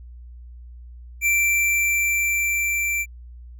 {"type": "tone with level ramp", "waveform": "square", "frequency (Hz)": 2347, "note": "D7", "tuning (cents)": -2, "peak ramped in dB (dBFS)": [-17, -22], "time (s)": [1.21, 3.06], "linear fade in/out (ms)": 50, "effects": ["added 60 Hz sine -38 dBFS peak until 3.59 s"]}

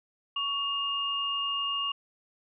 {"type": "tone pair together", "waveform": "sine", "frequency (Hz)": [1123, 2830], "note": ["C#6", "F7"], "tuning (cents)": [22, 22], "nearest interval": "octave + major third", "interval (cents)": 1600, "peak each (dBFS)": [-33, -29], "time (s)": [0.36, 1.92], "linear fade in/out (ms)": 5, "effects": []}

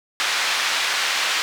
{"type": "band-pass noise", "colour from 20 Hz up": "pink", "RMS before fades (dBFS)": -22, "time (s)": [0.2, 1.42], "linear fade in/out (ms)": 0, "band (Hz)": [1400, 4900], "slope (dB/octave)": 12, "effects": []}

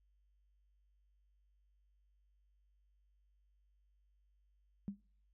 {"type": "tone with exponential decay", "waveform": "sine", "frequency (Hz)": 200.2, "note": "G3", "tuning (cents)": 37, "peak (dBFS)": -34, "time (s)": [4.88, 5], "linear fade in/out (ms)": 0, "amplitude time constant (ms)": 25, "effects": ["noise-tail reverb RT60 0.5 s tail -26 dB re dry", "added 50 Hz sine -70 dBFS peak until 5.33 s"]}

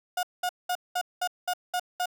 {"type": "tone bursts", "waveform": "35% pulse", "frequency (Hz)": 720, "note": "F#5", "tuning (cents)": -47, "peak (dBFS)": -24, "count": 8, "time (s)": [0.17, 2.058], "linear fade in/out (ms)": 5, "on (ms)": 61, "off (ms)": 200, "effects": []}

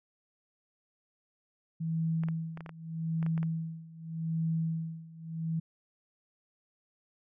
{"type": "tone with tremolo", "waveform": "sine", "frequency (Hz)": 162.6, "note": "E3", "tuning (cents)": -23, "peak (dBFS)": -27, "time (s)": [1.8, 5.6], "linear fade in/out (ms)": 10, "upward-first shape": "sine", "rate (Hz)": 0.83, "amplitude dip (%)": 90}
{"type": "clicks", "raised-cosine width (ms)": 0.5, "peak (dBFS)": -29, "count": 10, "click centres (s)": [2.236, 2.286, 2.574, 2.607, 2.662, 2.693, 3.228, 3.264, 3.378, 3.43]}
{"effects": []}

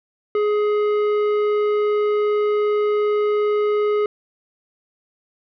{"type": "tone with tanh clipping", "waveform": "sine", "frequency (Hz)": 418.7, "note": "G#4", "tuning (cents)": 14, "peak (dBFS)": -18, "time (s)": [0.35, 4.06], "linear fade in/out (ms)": 2, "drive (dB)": 11, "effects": []}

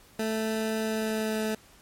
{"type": "tone with pitch glide", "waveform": "20% pulse", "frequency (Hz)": [220, 217.5], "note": ["A3", "A3"], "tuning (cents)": [0, -20], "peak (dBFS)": -22, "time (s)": [0.19, 1.55], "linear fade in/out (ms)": 5, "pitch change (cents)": -20, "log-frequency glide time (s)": [0.76, 1.41], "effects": ["pink hiss -56 dBFS RMS until 1.81 s", "MP3 64 kbps"]}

